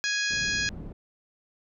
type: harmonic tone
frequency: 830.6 Hz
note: G#5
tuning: in tune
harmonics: 2 / 3 / 4 / 5 / 6 / 7 / 8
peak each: -28 / -33 / -36 / -35 / -34 / -39 / -36 dBFS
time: 0.04-0.69 s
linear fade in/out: 0 ms
type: low-pass noise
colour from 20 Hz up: white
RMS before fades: -39 dBFS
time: 0.3-0.93 s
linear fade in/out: 10 ms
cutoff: 200 Hz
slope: 12 dB/octave
effects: none